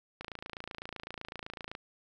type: click train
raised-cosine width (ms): 0.3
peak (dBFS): -24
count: 44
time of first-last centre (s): 0.21-1.751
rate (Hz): 27.9
effects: none